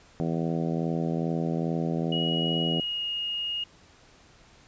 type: harmonic tone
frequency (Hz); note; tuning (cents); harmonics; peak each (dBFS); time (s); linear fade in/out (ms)
82.41; E2; 0; 2 / 3 / 4 / 5 / 6 / 7 / 8 / 9; -28 / -32 / -34 / -36 / -38 / -39 / -40 / -41; 0.2-2.8; 0
type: tone with pitch glide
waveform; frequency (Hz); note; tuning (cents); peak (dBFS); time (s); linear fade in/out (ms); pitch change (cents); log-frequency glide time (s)
sine; 2902 to 2859; F#7 to F7; -34 to +40; -28; 2.12-3.64; 5; -26; 2.65-3.07
effects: pink hiss -56 dBFS RMS until 4.67 s + resampled to 16000 Hz